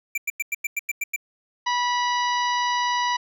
square tone bursts, 2349 Hz, D7, in tune, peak -23 dBFS, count 9, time 0.15-1.162 s, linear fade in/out 5 ms, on 28 ms, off 95 ms
harmonic tone, 977 Hz, B5, 19 cents flat, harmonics 1 / 2 / 3 / 4 / 5 / 6, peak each -22 / -28 / -32 / -34 / -36 / -38 dBFS, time 1.66-3.17 s, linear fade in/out 10 ms
effects none

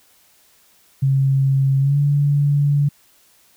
sine tone with pitch glide, 135.7 to 143.77 Hz, C#3 to D3, -36 to -36 cents, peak -13 dBFS, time 1.02-2.89 s, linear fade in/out 10 ms, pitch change +100 cents, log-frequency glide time 1.79-1.98 s, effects white hiss -55 dBFS RMS until 3.56 s

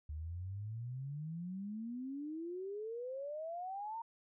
sine exponential sweep, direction up, 73.42 to 932.3 Hz, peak -40 dBFS, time 0.09-4.02 s, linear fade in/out 5 ms, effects none

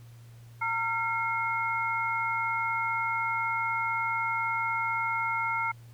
sine tone cluster, 916 / 1371 / 2155 Hz, A#5 / F6 / C#7, -31 / -32 / -49 cents, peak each -31 dBFS, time 0.61-5.72 s, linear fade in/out 10 ms, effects added 117 Hz sine -47 dBFS peak until 5.93 s + pink hiss -61 dBFS RMS until 5.93 s

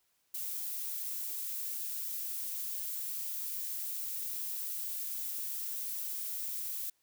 violet noise, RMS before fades -38 dBFS, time 0.34-6.9 s, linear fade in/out 5 ms, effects white hiss -75 dBFS RMS until 7.02 s

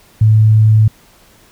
sine tone, 108.8 Hz, A2, 19 cents flat, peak -5 dBFS, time 0.21-0.88 s, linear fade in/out 5 ms, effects pink hiss -47 dBFS RMS until 1.51 s

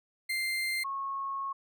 35% pulse / sine tone pair in turn, 2093 / 1094.1 Hz, C7 / C#6, 0 / -23 cents, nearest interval major seventh, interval 1123 cents, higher first, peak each -28 / -32 dBFS, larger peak first, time 0.29-0.84 / 0.84-1.53 s, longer second, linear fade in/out 10 ms, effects none

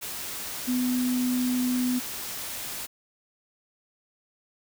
sine tone in noise, 250 Hz, B3, 21 cents sharp, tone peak -23 dBFS, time 0.67-2 s, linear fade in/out 20 ms, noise white, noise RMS -35 dBFS, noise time 0.01-2.87 s, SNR +9 dB, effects none

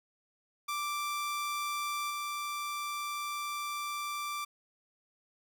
sawtooth tone with level steps, 1174.7 Hz, D6, in tune, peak -29 / -31 dBFS, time 0.68-4.45 s, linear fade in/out 10 ms, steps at 2.1 s, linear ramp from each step 5 ms, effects none

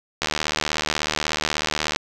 click train, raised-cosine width 0.2 ms, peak -4 dBFS, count 134, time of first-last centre 0.22-1.961 s, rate 76.4 Hz, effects none

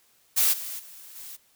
blue noise with level steps, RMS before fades -21 / -35 / -46 / -41 dBFS, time 0.36-1.37 s, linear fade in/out 20 ms, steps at 0.52 / 0.78 / 1.15 s, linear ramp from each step 20 ms, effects white hiss -63 dBFS RMS until 1.55 s

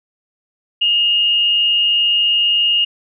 sine tone with amplitude modulation, 2847 Hz, F7, 33 cents sharp, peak -10 dBFS, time 0.81-2.85 s, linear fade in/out 10 ms, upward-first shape sine, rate 197 Hz, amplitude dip 35%, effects none

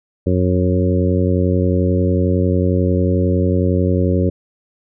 harmonic tone with a mistuned harmonic, 91.1 Hz, F#2, 26 cents flat, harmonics 1 / 2 / 3 / 4 / 5 / 6, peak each -16 / -19 / -21 / -22 / -23 / -24 dBFS, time 0.26-4.3 s, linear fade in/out 10 ms, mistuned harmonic 1, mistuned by -16 cents, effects none

